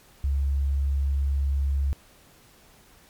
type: tone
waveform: sine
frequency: 69.3 Hz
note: C#2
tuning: in tune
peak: -21 dBFS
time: 0.24-1.93 s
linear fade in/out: 0 ms
effects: pink hiss -55 dBFS RMS until 3.09 s + MP3 96 kbps